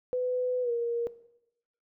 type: tone with pitch glide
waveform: sine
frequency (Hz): 501 to 470.2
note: B4 to A#4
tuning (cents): +25 to +15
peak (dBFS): -26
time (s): 0.13-1.07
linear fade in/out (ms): 0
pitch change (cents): -110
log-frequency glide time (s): 0.62-0.71
effects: noise-tail reverb RT60 0.8 s tail -17 dB re dry